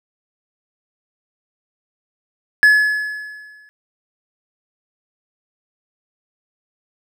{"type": "tone with exponential decay", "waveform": "triangle", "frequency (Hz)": 1705, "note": "G#6", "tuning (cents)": 45, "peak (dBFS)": -4, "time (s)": [2.63, 3.69], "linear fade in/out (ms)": 0, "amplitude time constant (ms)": 230, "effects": []}